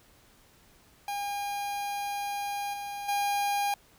45% pulse tone with level steps, 810 Hz, G#5, 43 cents flat, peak -31 / -35 / -26 dBFS, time 1.08-3.74 s, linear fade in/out 2 ms, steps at 2.73 / 3.08 s, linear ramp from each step 10 ms, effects pink hiss -60 dBFS RMS until 3.98 s

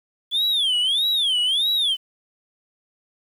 sine tone with vibrato, 3371 Hz, G#7, 25 cents sharp, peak -15 dBFS, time 0.31-1.97 s, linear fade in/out 50 ms, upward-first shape sine, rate 1.6 Hz, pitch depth 250 cents each way, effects tanh soft clip ceiling -17 dBFS + 8-bit

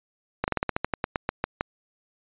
slowing click train, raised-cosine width 0.5 ms, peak -9 dBFS, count 14, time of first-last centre 0.44-1.609 s, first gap 39 ms, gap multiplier 1.13, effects resampled to 8000 Hz

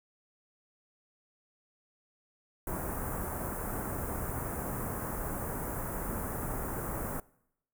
pink band-stop noise, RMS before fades -36 dBFS, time 2.67-7.2 s, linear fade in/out 2 ms, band 1500 to 9700 Hz, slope 24 dB/octave, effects noise-tail reverb RT60 0.8 s tail -23 dB re dry

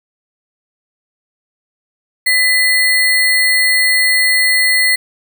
sine tone with sample-and-hold, 2000 Hz, B6, 21 cents sharp, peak -9 dBFS, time 2.26-4.96 s, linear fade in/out 10 ms, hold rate 6300 Hz, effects none

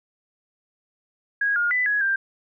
sine tone with pitch steps, 1647 / 1422 / 1995 / 1672 / 1584 Hz, G#6 / F6 / B6 / G#6 / G6, -15 / +31 / +17 / +11 / +18 cents, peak -19 dBFS, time 1.41-2.16 s, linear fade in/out 5 ms, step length 150 ms, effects none

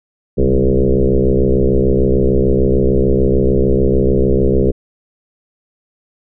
sine tone with frequency modulation, 196 Hz, G3, in tune, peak -9 dBFS, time 0.37-4.72 s, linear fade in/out 20 ms, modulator 66.7 Hz, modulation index 4.4, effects none

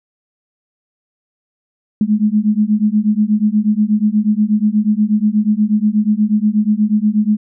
sine beating tone pair, 207.7 / 216 Hz, G#3 / A3, 0 / -32 cents, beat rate 8.3 Hz, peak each -14 dBFS, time 2.01-7.37 s, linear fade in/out 2 ms, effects none

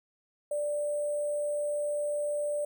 sine tone with sample-and-hold, 587.3 Hz, D5, in tune, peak -28 dBFS, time 0.51-2.65 s, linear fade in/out 5 ms, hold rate 8820 Hz, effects none

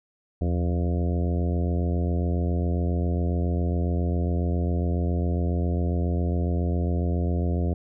harmonic tone with a mistuned harmonic, 87.31 Hz, F2, in tune, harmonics 1 / 2 / 3 / 4 / 5 / 6 / 7 / 8, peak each -23 / -29 / -33 / -35 / -37 / -39 / -40 / -41 dBFS, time 0.41-7.74 s, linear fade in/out 5 ms, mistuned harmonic 1, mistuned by -150 cents, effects none

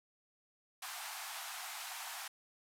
pink band-pass noise, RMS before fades -45 dBFS, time 0.82-2.28 s, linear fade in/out 5 ms, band 680 to 15000 Hz, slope 96 dB/octave, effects none

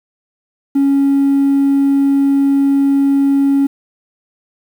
triangle tone, 277.2 Hz, C#4, in tune, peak -6 dBFS, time 0.75-3.67 s, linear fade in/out 10 ms, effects tanh soft clip ceiling -5 dBFS + 7-bit

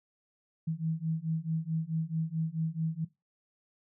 sine beating tone pair, 158.8 / 163.4 Hz, D#3 / E3, +36 / -15 cents, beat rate 4.6 Hz, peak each -33 / -33 dBFS, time 0.67-3.05 s, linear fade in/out 10 ms, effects noise-tail reverb RT60 0.2 s tail -17 dB re dry

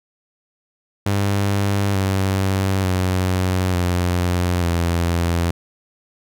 sawtooth tone with pitch steps, 100 / 96.15 / 92.44 / 88.88 / 85.46 Hz, G2 / G2 / F#2 / F2 / F2, +35 / -33 / -1 / +31 / -37 cents, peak -13 dBFS, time 1.06-5.51 s, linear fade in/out 5 ms, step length 890 ms, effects none

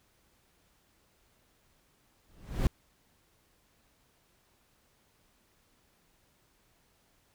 brown noise with exponential growth, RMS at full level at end -24 dBFS, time 2.29-2.67 s, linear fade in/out 1 ms, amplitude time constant 81 ms, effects pink hiss -69 dBFS RMS until 7.34 s

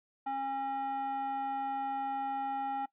square tone with band-pass filter, 271.3 Hz, C#4, 37 cents flat, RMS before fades -35 dBFS, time 0.26-2.86 s, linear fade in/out 10 ms, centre 930 Hz, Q 7.6, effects noise-tail reverb RT60 0.1 s tail -20 dB re dry + resampled to 8000 Hz

